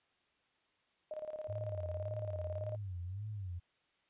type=tone with tremolo; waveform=sine; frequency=616 Hz; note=D#5; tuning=17 cents flat; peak=-38 dBFS; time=1.11-2.76 s; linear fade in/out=2 ms; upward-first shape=square; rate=18 Hz; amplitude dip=70%
type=tone with vibrato; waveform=sine; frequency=96.8 Hz; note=G2; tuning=21 cents flat; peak=-39 dBFS; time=1.48-3.6 s; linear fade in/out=20 ms; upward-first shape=sine; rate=1.8 Hz; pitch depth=180 cents each way
effects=white hiss -75 dBFS RMS until 4.09 s + resampled to 8000 Hz